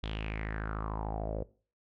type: tone with low-pass filter sweep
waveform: sawtooth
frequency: 53.5 Hz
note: A1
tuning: 48 cents flat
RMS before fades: -36 dBFS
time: 0.03-1.43 s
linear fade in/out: 5 ms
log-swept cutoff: 3500 to 520 Hz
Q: 5.8
effects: noise-tail reverb RT60 0.4 s tail -20 dB re dry